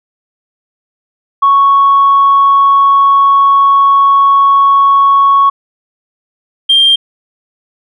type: tone pair in turn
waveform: sine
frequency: 1108.7 / 3185 Hz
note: C#6 / G7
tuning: 0 / +27 cents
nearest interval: octave + tritone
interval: 1827 cents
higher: second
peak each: -3 dBFS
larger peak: neither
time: 1.42-5.5 / 6.69-6.96 s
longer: first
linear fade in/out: 10 ms
effects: tanh soft clip ceiling 0 dBFS